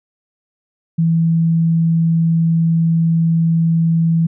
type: tone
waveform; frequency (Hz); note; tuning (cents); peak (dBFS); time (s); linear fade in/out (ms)
sine; 164.81; E3; 0; -11; 0.98-4.27; 10
effects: none